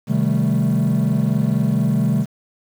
triangle chord, A half-diminished seventh, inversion first, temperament equal, 130.81 / 155.56 / 196 / 220 Hz, C3 / Eb3 / G3 / A3, 0 / 0 / 0 / 0 cents, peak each -18 dBFS, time 0.07-2.26 s, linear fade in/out 50 ms, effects tanh soft clip ceiling -8 dBFS + 7-bit

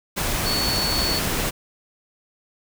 sine tone in noise, 4435 Hz, C#8, in tune, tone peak -23 dBFS, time 0.45-1.2 s, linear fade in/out 20 ms, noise pink, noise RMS -24 dBFS, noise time 0.16-1.51 s, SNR -2 dB, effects none

